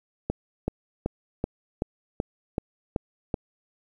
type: click train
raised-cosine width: 2 ms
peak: -12 dBFS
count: 9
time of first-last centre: 0.3-3.342 s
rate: 2.63 Hz
effects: 9-bit